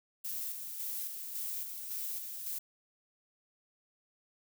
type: noise with tremolo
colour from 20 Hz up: violet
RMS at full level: -38 dBFS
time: 0.24-2.59 s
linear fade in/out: 10 ms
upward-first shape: square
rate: 1.8 Hz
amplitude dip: 40%
effects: none